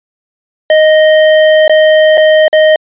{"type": "tone with dropouts", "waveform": "square", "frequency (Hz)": 622.3, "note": "D#5", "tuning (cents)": 0, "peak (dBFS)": -4, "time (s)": [0.7, 2.76], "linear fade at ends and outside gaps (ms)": 2, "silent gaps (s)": [[1.68, 1.695], [2.174, 2.178], [2.481, 2.529]], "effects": ["resampled to 8000 Hz"]}